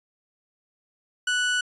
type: tone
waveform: 30% pulse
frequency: 1480 Hz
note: F#6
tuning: in tune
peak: -19 dBFS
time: 1.27-1.61 s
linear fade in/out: 5 ms
effects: resampled to 24000 Hz